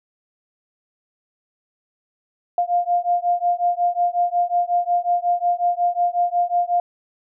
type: beating tone pair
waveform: sine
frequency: 700 / 705.5 Hz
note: F5 / F5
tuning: +4 / +17 cents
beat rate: 5.5 Hz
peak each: -20 / -20 dBFS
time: 2.58-6.8 s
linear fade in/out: 2 ms
effects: none